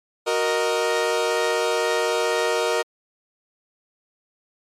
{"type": "chord", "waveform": "sawtooth", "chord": "D# minor", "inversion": "first", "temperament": "equal", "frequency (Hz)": [370, 466.2, 622.3], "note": ["F#4", "A#4", "D#5"], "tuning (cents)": [0, 0, 0], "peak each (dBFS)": [-23, -18, -21], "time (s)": [0.26, 2.83], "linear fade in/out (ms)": 20, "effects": ["low-pass 9000 Hz 12 dB/octave", "MP3 96 kbps"]}